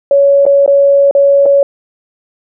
sine tone with dropouts, 560 Hz, C#5, 18 cents sharp, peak -4 dBFS, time 0.11-1.63 s, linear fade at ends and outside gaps 2 ms, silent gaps 0.454-0.464 / 0.662-0.677 / 1.111-1.15 / 1.457-1.461 s, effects none

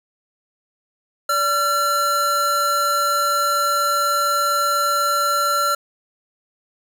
square tone pair together, 578 / 1362.1 Hz, D5 / F6, -28 / -44 cents, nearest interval octave + minor third, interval 1484 cents, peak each -26 / -18 dBFS, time 1.29-5.75 s, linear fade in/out 5 ms, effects none

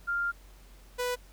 sine / sawtooth tone pair in turn, 1396.9 / 493.9 Hz, F6 / B4, 0 / 0 cents, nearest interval octave + tritone, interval 1800 cents, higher first, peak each -27 / -25 dBFS, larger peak second, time 0.07-0.32 / 0.98-1.16 s, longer first, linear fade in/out 20 ms, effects added 46 Hz sine -51 dBFS peak until 1.32 s + pink hiss -59 dBFS RMS until 1.32 s

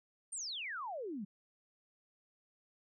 sine exponential sweep, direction down, 9230 to 184.6 Hz, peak -39 dBFS, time 0.32-1.25 s, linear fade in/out 10 ms, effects none

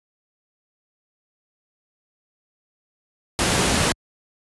pink noise, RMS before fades -19 dBFS, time 3.39-3.92 s, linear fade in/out 0 ms, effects high-pass 60 Hz 12 dB/octave + resampled to 24000 Hz

